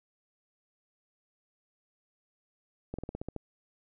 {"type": "slowing click train", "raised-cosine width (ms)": 2, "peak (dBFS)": -23, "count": 8, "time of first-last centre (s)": [2.94, 3.363], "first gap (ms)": 46, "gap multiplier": 1.09, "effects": []}